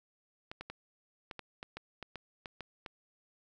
clicks, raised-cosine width 0.3 ms, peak -26 dBFS, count 12, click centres 0.515 / 0.61 / 0.7 / 1.312 / 1.393 / 1.629 / 1.77 / 2.027 / 2.157 / 2.458 / 2.607 / 2.862 s, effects none

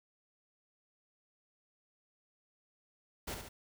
pink noise with echo, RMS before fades -40 dBFS, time 3.27-3.35 s, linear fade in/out 10 ms, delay 70 ms, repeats 2, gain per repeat -5 dB, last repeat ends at 3.49 s, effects none

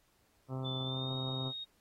harmonic tone, 131 Hz, C3, 2 cents sharp, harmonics 1 / 2 / 3 / 4 / 5 / 6 / 7 / 8 / 9 / 10, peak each -37 / -43 / -47 / -49 / -51 / -53 / -54 / -55 / -56 / -57 dBFS, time 0.48-1.53 s, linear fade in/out 50 ms
sine tone with pitch glide, 3524 to 3734 Hz, A7 to A#7, +2 to +2 cents, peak -39 dBFS, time 0.64-1.65 s, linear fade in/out 20 ms, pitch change +100 cents, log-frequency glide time 0.83-1.13 s
effects pink hiss -72 dBFS RMS until 1.8 s + AAC 48 kbps

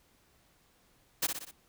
white noise with echo, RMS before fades -29 dBFS, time 1.22-1.27 s, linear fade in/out 10 ms, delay 61 ms, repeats 4, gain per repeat -5 dB, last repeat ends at 1.514 s, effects pink hiss -67 dBFS RMS until 1.68 s

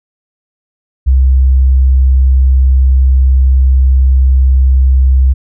sine tone, 65.41 Hz, C2, in tune, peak -4 dBFS, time 1.06-5.34 s, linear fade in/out 20 ms, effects none

